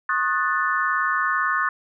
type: chord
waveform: sine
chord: D# half-diminished seventh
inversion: third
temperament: equal with one note detuned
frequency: 1086.5 / 1244.5 / 1480 / 1760 Hz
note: C#6 / D#6 / F#6 / A6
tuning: -35 / 0 / 0 / 0 cents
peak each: -25 dBFS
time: 0.09-1.69 s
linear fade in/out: 2 ms
effects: none